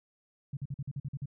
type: tone bursts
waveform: sine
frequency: 138.8 Hz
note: C#3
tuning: 3 cents sharp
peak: -33 dBFS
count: 9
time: 0.53-1.258 s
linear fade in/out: 5 ms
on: 40 ms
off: 46 ms
effects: none